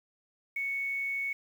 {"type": "tone with quantisation", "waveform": "sine", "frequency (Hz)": 2217, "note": "C#7", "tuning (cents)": 0, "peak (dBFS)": -30, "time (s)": [0.56, 1.33], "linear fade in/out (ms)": 5, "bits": 9, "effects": []}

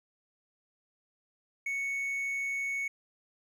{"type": "tone", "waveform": "triangle", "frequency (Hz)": 2217, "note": "C#7", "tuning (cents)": 0, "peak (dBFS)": -29, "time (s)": [1.66, 2.88], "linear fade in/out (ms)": 5, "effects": []}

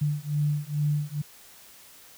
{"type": "beating tone pair", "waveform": "sine", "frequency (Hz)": [146.83, 149.13], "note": ["D3", "D3"], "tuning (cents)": [0, 27], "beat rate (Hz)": 2.3, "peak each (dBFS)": -27, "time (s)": [0.01, 1.22], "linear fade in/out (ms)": 10, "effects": ["white hiss -51 dBFS RMS until 2.17 s"]}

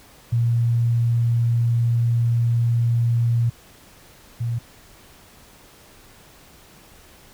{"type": "tone pair in turn", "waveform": "sine", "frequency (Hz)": [117.6, 117.6], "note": ["A#2", "A#2"], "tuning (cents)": [16, 16], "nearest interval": "unison", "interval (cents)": 0, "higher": "neither", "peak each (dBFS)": [-16, -21], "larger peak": "first", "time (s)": [[0.32, 3.5], [4.4, 4.59]], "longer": "first", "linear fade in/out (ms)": 10, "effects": ["pink hiss -49 dBFS RMS until 7.33 s"]}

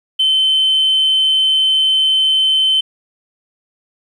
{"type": "tone", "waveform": "sine", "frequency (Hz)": 3074, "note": "G7", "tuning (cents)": -35, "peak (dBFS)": -9, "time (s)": [0.19, 2.81], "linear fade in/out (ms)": 10, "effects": ["tanh soft clip ceiling -7 dBFS", "8-bit"]}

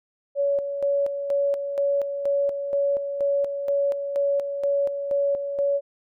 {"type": "tone with tremolo", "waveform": "sine", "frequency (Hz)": 563, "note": "C#5", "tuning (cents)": 27, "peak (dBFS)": -19, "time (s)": [0.35, 5.81], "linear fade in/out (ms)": 50, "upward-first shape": "square", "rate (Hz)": 2.1, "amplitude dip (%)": 55, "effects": []}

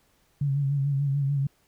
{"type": "tone with vibrato", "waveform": "sine", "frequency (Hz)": 140, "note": "C#3", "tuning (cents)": 18, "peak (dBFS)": -22, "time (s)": [0.41, 1.47], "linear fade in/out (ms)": 5, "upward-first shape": "sine", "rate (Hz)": 6.8, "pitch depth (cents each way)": 49, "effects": ["pink hiss -66 dBFS RMS until 1.67 s"]}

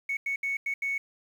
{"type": "tone bursts at uneven times", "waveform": "sine", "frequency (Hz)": 2217, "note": "C#7", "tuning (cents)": 0, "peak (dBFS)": -26, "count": 5, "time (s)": [[0.09, 0.17], [0.26, 0.36], [0.43, 0.57], [0.66, 0.74], [0.82, 0.98]], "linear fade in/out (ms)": 5, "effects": ["tanh soft clip ceiling -22 dBFS", "9-bit"]}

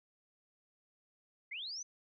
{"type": "linear sweep", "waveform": "sine", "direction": "up", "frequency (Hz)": [1975.5, 6220], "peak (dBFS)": -40, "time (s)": [1.51, 1.83], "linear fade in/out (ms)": 10, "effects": []}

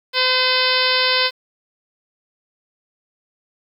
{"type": "harmonic tone", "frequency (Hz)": 511, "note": "C5", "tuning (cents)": -41, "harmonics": [1, 2, 3, 4, 5, 6, 7, 8, 9, 10], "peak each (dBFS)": [-24, -24, -24, -24, -24, -24, -24, -24, -24, -24], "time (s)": [0.13, 1.31], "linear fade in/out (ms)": 50, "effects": ["8-bit"]}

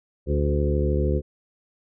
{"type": "harmonic tone with a mistuned harmonic", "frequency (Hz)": 73, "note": "D2", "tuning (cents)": -10, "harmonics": [1, 2, 3, 4, 5, 6, 7], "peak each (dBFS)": [-22, -27, -31, -33, -28, -31, -30], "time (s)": [0.26, 1.22], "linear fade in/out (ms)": 50, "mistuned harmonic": 6, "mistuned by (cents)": -23, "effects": []}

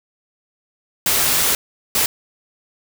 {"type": "noise bursts at uneven times", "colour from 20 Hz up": "white", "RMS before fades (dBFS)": -17, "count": 2, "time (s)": [[1.06, 1.55], [1.95, 2.06]], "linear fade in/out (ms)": 2, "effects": []}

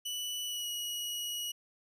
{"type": "tone with pitch glide", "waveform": "sawtooth", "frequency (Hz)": [2965, 2909], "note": ["F#7", "F#7"], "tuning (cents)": [3, -30], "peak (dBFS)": -32, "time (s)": [0.05, 1.52], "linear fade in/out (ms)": 10, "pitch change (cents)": -33, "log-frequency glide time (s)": [0.45, 0.67], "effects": []}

